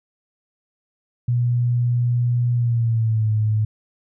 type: tone with pitch glide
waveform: sine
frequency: 121.2 to 107.98 Hz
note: B2 to A2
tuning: -32 to -32 cents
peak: -16 dBFS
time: 1.28-3.65 s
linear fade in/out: 5 ms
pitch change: -200 cents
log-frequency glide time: 2.53-3.31 s
effects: none